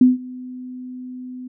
sine tone with ADSR envelope, 252.6 Hz, B3, 39 cents sharp, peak -6 dBFS, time 0.01-1.48 s, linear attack 4 ms, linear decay 160 ms, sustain -24 dB, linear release 10 ms, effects none

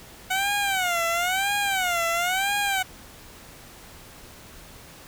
15% pulse tone with vibrato, 740 Hz, F#5, in tune, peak -16 dBFS, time 0.3-2.83 s, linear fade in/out 10 ms, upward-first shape sine, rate 0.99 Hz, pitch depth 170 cents each way, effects pink hiss -46 dBFS RMS until 5.07 s

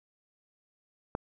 click, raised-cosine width 1 ms, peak -17 dBFS, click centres 1.151 s, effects none

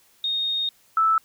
sine tone pair in turn, 3707 / 1315.2 Hz, A#7 / E6, -10 / -4 cents, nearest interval octave + tritone, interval 1794 cents, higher first, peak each -22 / -16 dBFS, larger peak second, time 0.24-0.69 / 0.97-1.18 s, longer first, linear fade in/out 2 ms, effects white hiss -59 dBFS RMS until 1.24 s

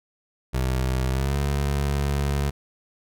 25% pulse tone with pitch glide, 64.3 to 70.53 Hz, C2 to C#2, -30 to +31 cents, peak -18 dBFS, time 0.53-2.51 s, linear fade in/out 20 ms, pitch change +161 cents, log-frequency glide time 1.09-1.36 s, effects none

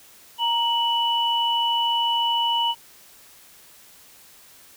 sine tone pair together, 933.2 / 2960 Hz, A#5 / F#7, +2 / 0 cents, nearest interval octave + minor sixth, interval 1998 cents, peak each -22 dBFS, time 0.38-2.75 s, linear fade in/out 50 ms, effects white hiss -50 dBFS RMS until 4.76 s

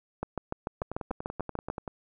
two click trains, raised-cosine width 1 ms, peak -21 / -17 dBFS, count 12 / 11, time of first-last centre 0.82-1.878 / 0.23-1.701 s, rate 10.4 / 6.8 Hz, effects none

